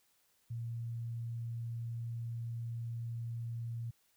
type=tone; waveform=sine; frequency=116.54 Hz; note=A#2; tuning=in tune; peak=-37 dBFS; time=0.5-3.91 s; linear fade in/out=10 ms; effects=white hiss -73 dBFS RMS until 4.16 s